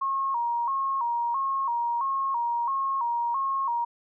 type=tone with vibrato; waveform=sine; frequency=1012 Hz; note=B5; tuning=42 cents sharp; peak=-24 dBFS; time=0.01-3.85 s; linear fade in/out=10 ms; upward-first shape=square; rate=1.5 Hz; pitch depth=120 cents each way; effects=none